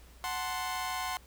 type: chord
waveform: sawtooth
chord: F# diminished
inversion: none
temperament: equal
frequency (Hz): 740 / 880 / 1046.5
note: F#5 / A5 / C6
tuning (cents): 0 / 0 / 0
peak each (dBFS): -33 / -38 / -32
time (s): 0.24-1.17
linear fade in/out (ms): 0
effects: added 60 Hz sine -53 dBFS peak until 1.26 s + pink hiss -59 dBFS RMS until 1.26 s